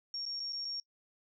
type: tone with dropouts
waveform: sine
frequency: 5540 Hz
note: F8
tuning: 15 cents flat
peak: -36 dBFS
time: 0.14-0.8 s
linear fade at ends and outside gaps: 1 ms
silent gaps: 0.254-0.262 / 0.396-0.401 / 0.524-0.53 / 0.647-0.651 s
effects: noise-tail reverb RT60 0.1 s tail -25 dB re dry